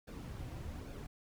brown noise with flanger, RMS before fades -45 dBFS, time 0.07-1.07 s, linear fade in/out 10 ms, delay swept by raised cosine 0.99 to 4.89 ms, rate 1.2 Hz, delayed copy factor -0.5, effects none

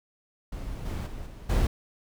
brown noise with level steps, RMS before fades -36 / -31 / -38 / -42 / -23 dBFS, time 0.52-1.67 s, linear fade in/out 5 ms, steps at 0.85 / 1.06 / 1.26 / 1.49 s, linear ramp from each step 10 ms, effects none

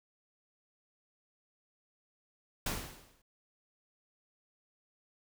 pink noise with exponential decay, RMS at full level -32 dBFS, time 2.66-3.22 s, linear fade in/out 5 ms, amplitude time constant 120 ms, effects none

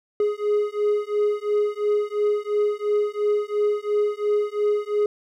triangle beating tone pair, 415.3 / 418.2 Hz, G#4 / G#4, 0 / +12 cents, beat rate 2.9 Hz, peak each -21 dBFS, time 0.2-5.06 s, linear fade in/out 2 ms, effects none

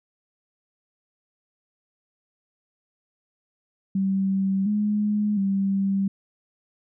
sine tone with pitch steps, 193.2 / 209.1 / 195.6 Hz, G3 / G#3 / G3, -25 / +12 / -4 cents, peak -20 dBFS, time 3.95-6.08 s, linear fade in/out 5 ms, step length 710 ms, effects none

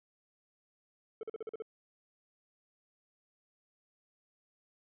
triangle tone bursts, 441.8 Hz, A4, 7 cents sharp, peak -35 dBFS, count 7, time 1.21-1.622 s, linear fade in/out 2 ms, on 22 ms, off 43 ms, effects resampled to 8000 Hz

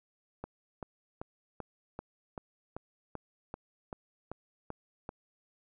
click train, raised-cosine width 1 ms, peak -25 dBFS, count 13, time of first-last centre 0.44-5.091 s, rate 2.58 Hz, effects none

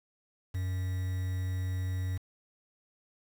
triangle tone with quantisation, 92.5 Hz, F#2, in tune, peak -28 dBFS, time 0.54-2.18 s, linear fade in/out 10 ms, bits 8, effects none

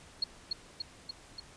sine tone with echo, 4310 Hz, C#8, 49 cents flat, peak -26 dBFS, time 0.22-0.24 s, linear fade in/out 5 ms, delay 290 ms, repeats 4, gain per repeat -3 dB, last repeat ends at 1.4 s, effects pink hiss -55 dBFS RMS until 1.56 s + resampled to 22050 Hz

